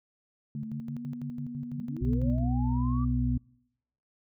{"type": "tone with pitch glide", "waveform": "sine", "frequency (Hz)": [220, 241.3], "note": ["A3", "B3"], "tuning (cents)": [0, -40], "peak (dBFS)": -36, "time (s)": [0.55, 2.44], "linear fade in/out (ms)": 2, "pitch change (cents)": 160, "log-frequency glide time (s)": [0.68, 1.04]}
{"type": "tone with tremolo", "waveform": "sine", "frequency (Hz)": 143.5, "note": "D3", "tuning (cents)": -40, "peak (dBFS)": -34, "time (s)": [0.55, 2.39], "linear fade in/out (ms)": 2, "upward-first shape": "square", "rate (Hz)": 6, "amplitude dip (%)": 80}
{"type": "linear sweep", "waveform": "sine", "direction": "up", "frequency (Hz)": [151.5, 1182], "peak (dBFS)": -39, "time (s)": [1.76, 3.05], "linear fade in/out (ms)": 10}
{"type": "harmonic tone", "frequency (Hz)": 61.74, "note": "B1", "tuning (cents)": 0, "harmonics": [1, 2, 4], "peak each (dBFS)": [-29, -29, -29], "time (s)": [2.01, 3.38], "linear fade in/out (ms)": 10}
{"effects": ["noise-tail reverb RT60 0.8 s tail -26 dB re dry"]}